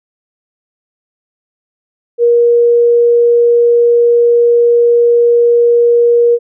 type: tone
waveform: sine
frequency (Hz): 474.1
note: A#4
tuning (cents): +29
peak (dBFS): -5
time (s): 2.18-6.39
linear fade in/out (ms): 50
effects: none